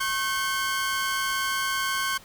sawtooth tone pair together, 1087.5 / 1538 Hz, C#6 / G6, -33 / -33 cents, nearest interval tritone, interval 600 cents, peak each -24 dBFS, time 0-2.18 s, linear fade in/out 10 ms, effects pink hiss -50 dBFS RMS until 2.24 s

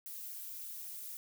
violet noise with flanger, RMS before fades -45 dBFS, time 0.06-1.17 s, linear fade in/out 0 ms, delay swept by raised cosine 0.23 to 3.53 ms, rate 3.7 Hz, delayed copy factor -0.5, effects none

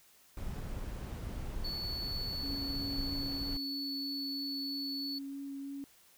brown noise, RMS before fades -40 dBFS, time 0.37-3.57 s, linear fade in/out 2 ms
triangle tone, 4435 Hz, C#8, in tune, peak -36 dBFS, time 1.64-5.19 s, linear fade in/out 10 ms
sine tone with vibrato, 277.2 Hz, C#4, in tune, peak -39 dBFS, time 2.43-5.84 s, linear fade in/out 0 ms, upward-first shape sine, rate 3.1 Hz, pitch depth 10 cents each way
effects white hiss -63 dBFS RMS until 6.17 s

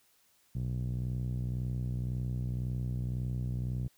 5% pulse tone with low-pass filter, 61.9 Hz, B1, 5 cents sharp, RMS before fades -34 dBFS, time 0.55-3.88 s, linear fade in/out 5 ms, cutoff 130 Hz, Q 2.2, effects white hiss -68 dBFS RMS until 3.97 s

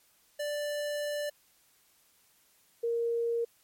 square / sine tone pair in turn, 588 / 466.7 Hz, D5 / A#4, +2 / +2 cents, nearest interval major third, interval 400 cents, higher first, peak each -32 / -27 dBFS, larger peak second, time 0.39-1.3 / 2.83-3.45 s, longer first, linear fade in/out 10 ms, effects white hiss -66 dBFS RMS until 3.63 s + MP3 64 kbps

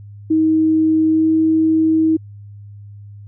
sine tone with pitch glide, 316.6 to 319 Hz, D#4 to D#4, +30 to +43 cents, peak -11 dBFS, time 0.3-2.17 s, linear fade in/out 10 ms, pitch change +13 cents, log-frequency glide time 1.09-1.29 s, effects added 102 Hz sine -34 dBFS peak until 3.27 s

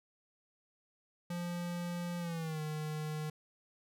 square tone with pitch glide, 174.3 to 153.5 Hz, F3 to D#3, -3 to -23 cents, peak -37 dBFS, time 1.3-3.3 s, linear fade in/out 5 ms, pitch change -220 cents, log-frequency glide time 2.19-2.61 s, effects none

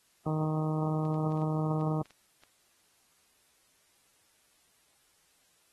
harmonic tone, 155.56 Hz, D#3, in tune, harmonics 1 / 2 / 3 / 4 / 5 / 6 / 7 / 8, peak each -29 / -35 / -39 / -41 / -43 / -45 / -46 / -47 dBFS, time 0.26-2.02 s, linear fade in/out 5 ms
clicks, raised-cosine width 0.2 ms, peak -38 dBFS, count 9, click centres 1.052 / 1.143 / 1.321 / 1.374 / 1.418 / 1.811 / 2.057 / 2.107 / 2.436 s
effects white hiss -68 dBFS RMS until 5.72 s + AAC 32 kbps

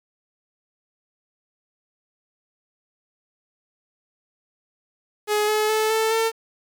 sawtooth tone with pitch steps, 420.6 / 427.7 / 434.9 / 442.3 / 449.7 Hz, G#4 / A4 / A4 / A4 / A4, +22 / -49 / -20 / +9 / +38 cents, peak -15 dBFS, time 5.27-6.32 s, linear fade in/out 50 ms, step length 210 ms, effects 8-bit

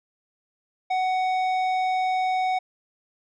triangle tone with tanh clipping, 745 Hz, F#5, 12 cents sharp, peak -23 dBFS, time 0.9-2.59 s, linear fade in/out 10 ms, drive 15 dB, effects none

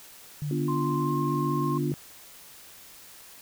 sine tone with vibrato, 146.5 Hz, D3, 4 cents flat, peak -28 dBFS, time 0.42-1.94 s, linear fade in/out 0 ms, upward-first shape sine, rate 9.1 Hz, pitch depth 26 cents each way
sine chord, B diminished, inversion none, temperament equal, 246.9 / 293.7 / 349.2 Hz, B3 / D4 / F4, 0 / 0 / 0 cents, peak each -32 / -31 / -31 dBFS, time 0.51-1.92 s, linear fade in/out 2 ms
sine tone with pitch glide, 1046.5 to 1064.8 Hz, C6 to C6, 0 to +30 cents, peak -30 dBFS, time 0.68-1.78 s, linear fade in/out 5 ms, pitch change +30 cents, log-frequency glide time 1-1.13 s
effects white hiss -49 dBFS RMS until 3.41 s

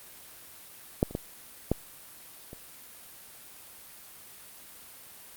clicks, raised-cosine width 2 ms, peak -9 / -28 / -16 / -10 / -29 dBFS, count 5, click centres 1.029 / 1.11 / 1.151 / 1.716 / 2.531 s, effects white hiss -49 dBFS RMS until 5.36 s + Opus 32 kbps

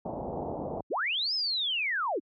white low-pass noise, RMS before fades -35 dBFS, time 0.05-0.81 s, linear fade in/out 5 ms, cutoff 850 Hz, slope 48 dB/octave
sine linear two-way sweep, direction up then down, 196 to 5274 to 243.7 Hz, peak -27 dBFS, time 0.9-2.2 s, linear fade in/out 20 ms, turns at 1.34 s
effects high-pass 60 Hz 12 dB/octave

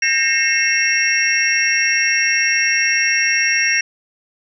sine tone cluster, 1595 / 1839 / 2157 / 2688 / 5610 Hz, G6 / A#6 / C#7 / E7 / F8, +30 / -24 / -48 / +33 / +7 cents, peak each -25 / -19 / -19 / -20 / -20 dBFS, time 0.02-3.81 s, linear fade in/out 5 ms, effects none

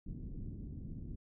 pink low-pass noise, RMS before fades -44 dBFS, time 0.06-1.16 s, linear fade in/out 10 ms, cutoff 270 Hz, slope 24 dB/octave, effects none

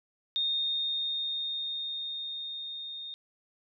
sine tone with level ramp, 3677 Hz, A#7, 24 cents flat, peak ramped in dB -26 to -38 dBFS, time 0.36-3.14 s, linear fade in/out 0 ms, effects none

